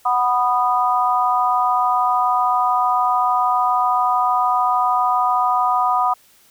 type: harmonic tone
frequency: 246.9 Hz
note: B3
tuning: in tune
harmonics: 3 / 4 / 5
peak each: -19 / -19 / -19 dBFS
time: 0.05-6.14 s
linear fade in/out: 10 ms
effects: white hiss -53 dBFS RMS until 6.5 s